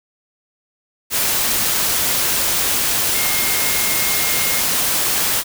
sine tone in noise, 2138 Hz, C7, 37 cents sharp, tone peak -26 dBFS, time 3.12-4.64 s, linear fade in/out 50 ms, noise white, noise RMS -18 dBFS, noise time 1.1-5.44 s, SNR -11 dB, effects none

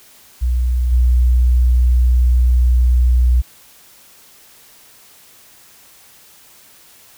sine tone with level steps, 61.4 Hz, B1, 9 cents flat, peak -13 / -9 dBFS, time 0.41-3.42 s, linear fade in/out 20 ms, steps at 0.91 s, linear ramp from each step 20 ms, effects white hiss -46 dBFS RMS until 7.17 s

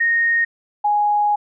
sine tone pair in turn, 1856 / 830.3 Hz, A#6 / G#5, -8 / -1 cents, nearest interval octave + major second, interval 1393 cents, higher first, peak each -14 dBFS, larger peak neither, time 0-0.45 / 0.84-1.36 s, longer second, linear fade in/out 10 ms, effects none

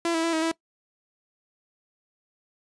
sawtooth tone with pitch steps, 337.3 / 326.4 / 333.2 / 319.2 / 327.7 Hz, E4 / E4 / E4 / D#4 / E4, +40 / -17 / +19 / +44 / -10 cents, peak -19 dBFS, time 0.05-0.515 s, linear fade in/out 2 ms, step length 93 ms, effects noise-tail reverb RT60 0.1 s tail -21 dB re dry + resampled to 22050 Hz

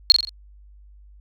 sine tone with echo, 4286 Hz, C8, 41 cents sharp, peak -6 dBFS, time 0.1-0.12 s, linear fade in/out 0 ms, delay 43 ms, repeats 4, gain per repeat -6 dB, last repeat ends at 0.292 s, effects added 50 Hz sine -45 dBFS peak until 1.2 s

